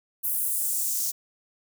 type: noise with high-pass filter sweep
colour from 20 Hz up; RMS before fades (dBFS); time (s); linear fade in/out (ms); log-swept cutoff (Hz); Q
blue; -27; 0.23-1.12; 20; 12000 to 5800; 1.9
effects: none